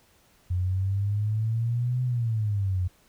sine exponential two-way sweep, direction up then down, 88.6 to 127.1 to 88.6 Hz, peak -23 dBFS, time 0.5-2.88 s, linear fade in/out 10 ms, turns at 2.03 s, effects pink hiss -61 dBFS RMS until 3.08 s

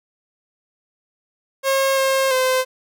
sawtooth tone with pitch steps, 540 / 535 / 516 Hz, C#5 / C5 / C5, -45 / +38 / -24 cents, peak -12 dBFS, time 1.63-2.65 s, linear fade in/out 50 ms, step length 340 ms, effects none

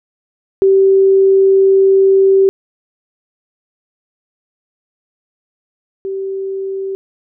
sine tone pair in turn, 387.1 / 387.1 Hz, G4 / G4, -22 / -22 cents, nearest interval unison, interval 0 cents, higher neither, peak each -6 / -18 dBFS, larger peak first, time 0.62-2.49 / 6.05-6.95 s, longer first, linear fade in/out 0 ms, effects none

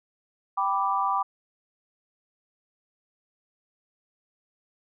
sine chord, G major, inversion none, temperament equal, 784 / 987.8 / 1174.7 Hz, G5 / B5 / D6, 0 / 0 / 0 cents, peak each -28 / -27 / -26 dBFS, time 0.57-1.23 s, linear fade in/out 10 ms, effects none

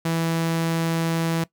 sawtooth tone, 164.81 Hz, E3, in tune, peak -17 dBFS, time 0.05-1.44 s, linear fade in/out 5 ms, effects noise-tail reverb RT60 0.1 s tail -19 dB re dry

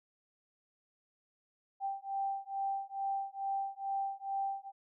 sine beating tone pair, 784 / 786.3 Hz, G5 / G5, 0 / +5 cents, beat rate 2.3 Hz, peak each -37 / -37 dBFS, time 1.8-4.72 s, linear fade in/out 50 ms, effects none

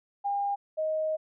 sine tone pair in turn, 805 / 626.3 Hz, G5 / D#5, +46 / +11 cents, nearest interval major third, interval 435 cents, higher first, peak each -26 dBFS, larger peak neither, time 0.24-0.56 / 0.77-1.17 s, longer second, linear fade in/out 20 ms, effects none

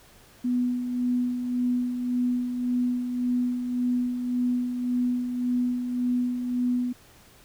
sine tone with tremolo, 246.9 Hz, B3, in tune, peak -21 dBFS, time 0.44-6.93 s, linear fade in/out 10 ms, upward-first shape sine, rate 1.8 Hz, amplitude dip 50%, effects pink hiss -54 dBFS RMS until 7.44 s

